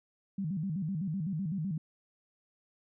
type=tone with vibrato; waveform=sine; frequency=174.61 Hz; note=F3; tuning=in tune; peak=-31 dBFS; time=0.38-1.78 s; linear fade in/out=5 ms; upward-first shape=square; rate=7.9 Hz; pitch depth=200 cents each way; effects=none